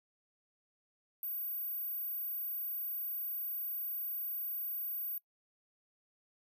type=tone; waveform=sine; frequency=14430 Hz; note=A9; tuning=43 cents sharp; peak=-36 dBFS; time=1.23-5.18 s; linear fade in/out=2 ms; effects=noise-tail reverb RT60 0.1 s tail -23 dB re dry